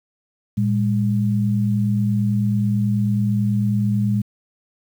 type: tone pair together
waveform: sine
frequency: 114.1 / 203.3 Hz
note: A#2 / G#3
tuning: -37 / -37 cents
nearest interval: minor seventh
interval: 1000 cents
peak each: -19 dBFS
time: 0.57-4.22 s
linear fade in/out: 10 ms
effects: 8-bit